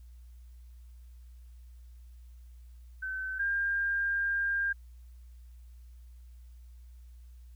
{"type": "tone pair in turn", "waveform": "sine", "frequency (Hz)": [1530, 1602.1], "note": ["G6", "G6"], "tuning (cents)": [-42, 37], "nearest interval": "minor second", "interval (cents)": 79, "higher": "second", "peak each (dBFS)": [-33, -27], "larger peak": "second", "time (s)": [[3.02, 3.39], [3.39, 4.73]], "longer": "second", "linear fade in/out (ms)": 10, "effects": ["added 60 Hz sine -48 dBFS peak until 7.55 s", "white hiss -72 dBFS RMS until 7.55 s"]}